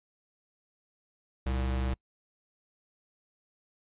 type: tone pair together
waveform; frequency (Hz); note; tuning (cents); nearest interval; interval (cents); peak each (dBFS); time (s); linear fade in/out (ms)
square; 64.72 / 115.1; C2 / A#2; -18 / -22; minor seventh; 996; -29 / -40; 1.46-1.94; 5
effects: noise-tail reverb RT60 0.1 s tail -26 dB re dry + resampled to 8000 Hz